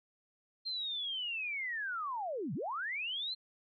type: linear two-way sweep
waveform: sine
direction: down then up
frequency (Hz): 4200 to 120.2 to 4200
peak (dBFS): -35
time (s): 0.65-3.35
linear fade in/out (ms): 20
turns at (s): 2.54
effects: none